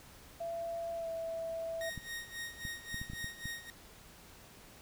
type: tone with pitch glide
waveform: sine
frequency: 673 to 658.8 Hz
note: E5 to E5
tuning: +36 to -1 cents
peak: -36 dBFS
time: 0.4-1.9 s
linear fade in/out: 10 ms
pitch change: -37 cents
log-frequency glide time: 0.95-1.09 s
type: tone with tremolo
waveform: sawtooth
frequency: 1864.7 Hz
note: A#6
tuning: in tune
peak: -35 dBFS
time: 1.81-3.7 s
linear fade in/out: 0 ms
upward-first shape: sine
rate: 3.7 Hz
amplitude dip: 80%
type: clicks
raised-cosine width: 5 ms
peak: -30 dBFS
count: 8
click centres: 1.977 / 2.652 / 2.944 / 3.015 / 3.1 / 3.134 / 3.244 / 3.456 s
effects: pink hiss -56 dBFS RMS until 4.81 s